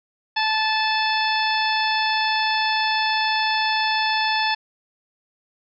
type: harmonic tone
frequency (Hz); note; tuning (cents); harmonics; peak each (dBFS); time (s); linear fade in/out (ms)
873; A5; -14; 1 / 2 / 3 / 4 / 5 / 6; -22 / -25 / -27 / -28 / -29 / -30; 0.36-4.55; 10
effects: none